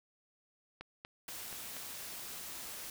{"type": "click train", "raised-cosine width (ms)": 0.3, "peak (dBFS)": -29, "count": 5, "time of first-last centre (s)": [0.81, 1.767], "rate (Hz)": 4.18}
{"type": "noise", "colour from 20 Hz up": "white", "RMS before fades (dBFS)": -45, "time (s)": [1.28, 2.9], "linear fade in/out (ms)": 2}
{"effects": []}